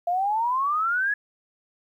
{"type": "exponential sweep", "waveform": "sine", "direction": "up", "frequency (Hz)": [683, 1706], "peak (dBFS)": -21, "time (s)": [0.07, 1.14], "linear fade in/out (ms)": 5, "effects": ["10-bit"]}